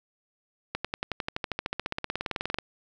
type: accelerating click train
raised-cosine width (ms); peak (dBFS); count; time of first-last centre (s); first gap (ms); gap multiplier
0.3; -13; 29; 0.75-2.586; 96; 0.97
effects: none